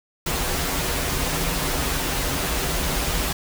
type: noise with comb filter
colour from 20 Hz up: pink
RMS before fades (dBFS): -24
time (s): 0.26-3.33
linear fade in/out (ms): 5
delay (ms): 9.3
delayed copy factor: -0.6
effects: none